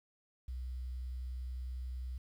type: tone with vibrato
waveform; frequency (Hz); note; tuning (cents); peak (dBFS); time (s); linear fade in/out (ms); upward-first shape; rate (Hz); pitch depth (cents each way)
sine; 62.9; B1; +32; -38; 0.48-2.18; 5; sine; 11; 8
effects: 11-bit